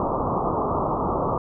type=low-pass noise; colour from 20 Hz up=white; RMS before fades=-24 dBFS; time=0-1.38 s; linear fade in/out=2 ms; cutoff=1200 Hz; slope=96 dB/octave; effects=none